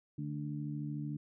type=harmonic tone; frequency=73.42 Hz; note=D2; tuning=in tune; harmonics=2 / 3 / 4; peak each=-38 / -44 / -42 dBFS; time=0.18-1.17 s; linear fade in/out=5 ms; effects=none